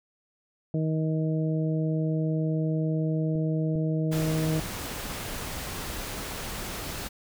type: harmonic tone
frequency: 157.8 Hz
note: D#3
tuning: 25 cents sharp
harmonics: 1 / 2 / 3 / 4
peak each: -25 / -31 / -35 / -37 dBFS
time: 0.74-4.6 s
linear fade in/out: 2 ms
type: clicks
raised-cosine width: 3 ms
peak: -28 / -24 dBFS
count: 2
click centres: 3.355 / 3.756 s
type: noise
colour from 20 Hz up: pink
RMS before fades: -35 dBFS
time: 4.11-7.09 s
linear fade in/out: 20 ms
effects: none